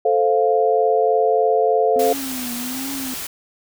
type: chord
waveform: sine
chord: F major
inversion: first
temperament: equal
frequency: 440 / 523.3 / 698.5 Hz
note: A4 / C5 / F5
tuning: 0 / 0 / 0 cents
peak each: -17 / -20 / -18 dBFS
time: 0.05-2.13 s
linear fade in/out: 5 ms
type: tone with vibrato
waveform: triangle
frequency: 257.4 Hz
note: C4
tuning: 28 cents flat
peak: -25 dBFS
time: 1.96-3.14 s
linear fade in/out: 0 ms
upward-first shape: triangle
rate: 1.3 Hz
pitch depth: 130 cents each way
type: noise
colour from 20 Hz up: white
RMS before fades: -29 dBFS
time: 1.99-3.27 s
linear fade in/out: 5 ms
effects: none